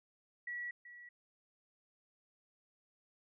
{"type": "tone with echo", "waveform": "sine", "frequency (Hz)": 1934, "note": "B6", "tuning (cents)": -37, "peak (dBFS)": -39, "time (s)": [0.47, 0.71], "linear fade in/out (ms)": 5, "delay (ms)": 380, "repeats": 1, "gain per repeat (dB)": -12, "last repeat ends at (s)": 1.09, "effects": []}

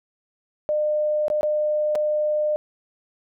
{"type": "tone with dropouts", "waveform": "sine", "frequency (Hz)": 604, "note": "D5", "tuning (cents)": 48, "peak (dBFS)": -19, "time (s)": [0.69, 2.56], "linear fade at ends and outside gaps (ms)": 0, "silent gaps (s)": [[1.282, 1.301], [1.41, 1.431], [1.952, 1.956]], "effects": []}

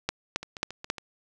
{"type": "two click trains", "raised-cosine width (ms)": 0.2, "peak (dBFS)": [-9, -21], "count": [4, 5], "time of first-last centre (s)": [[0.09, 0.901], [0.43, 0.982]], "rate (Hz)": [3.7, 7.24], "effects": []}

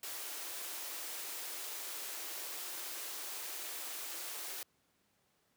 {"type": "high-pass noise", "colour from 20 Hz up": "white", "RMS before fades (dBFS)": -43, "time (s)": [0.03, 4.63], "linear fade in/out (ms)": 2, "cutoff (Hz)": 290, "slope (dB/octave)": 96, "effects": ["pink hiss -75 dBFS RMS until 5.56 s", "high-pass 100 Hz 12 dB/octave"]}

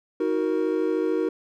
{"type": "chord", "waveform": "triangle", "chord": "D# minor", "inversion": "none", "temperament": "equal with one note detuned", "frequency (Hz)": [316.7, 370, 466.2], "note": ["D#4", "F#4", "A#4"], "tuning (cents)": [31, 0, 0], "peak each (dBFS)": -24, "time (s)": [0.2, 1.29], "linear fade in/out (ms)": 5, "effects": []}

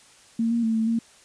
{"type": "tone with pitch steps", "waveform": "sine", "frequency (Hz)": [228.5, 234, 224, 222.5, 229.3], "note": ["A#3", "A#3", "A3", "A3", "A#3"], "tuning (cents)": [-34, 7, 31, 20, -28], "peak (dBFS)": -20, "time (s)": [0.39, 0.99], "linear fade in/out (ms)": 5, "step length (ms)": 120, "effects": ["white hiss -53 dBFS RMS until 1.24 s", "resampled to 22050 Hz"]}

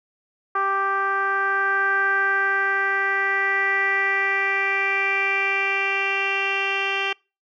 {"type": "tone with low-pass filter sweep", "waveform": "10% pulse", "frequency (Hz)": 392, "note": "G4", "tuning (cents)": 0, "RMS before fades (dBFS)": -22, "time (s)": [0.55, 7.13], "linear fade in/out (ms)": 5, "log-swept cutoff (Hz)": [1300, 3000], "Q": 5.6, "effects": ["noise-tail reverb RT60 0.3 s tail -26 dB re dry"]}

